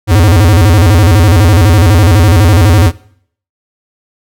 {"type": "tone with vibrato", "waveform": "square", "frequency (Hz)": 94.4, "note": "F#2", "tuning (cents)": 35, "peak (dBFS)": -4, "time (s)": [0.07, 2.92], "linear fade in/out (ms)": 50, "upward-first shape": "square", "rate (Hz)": 12, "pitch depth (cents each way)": 210, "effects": ["noise-tail reverb RT60 0.6 s tail -21 dB re dry"]}